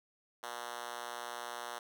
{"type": "tone with high-pass filter", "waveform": "5% pulse", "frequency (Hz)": 120, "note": "B2", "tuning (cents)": -49, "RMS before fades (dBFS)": -43, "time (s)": [0.43, 1.79], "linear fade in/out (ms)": 5, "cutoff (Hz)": 650, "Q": 0.79, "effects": []}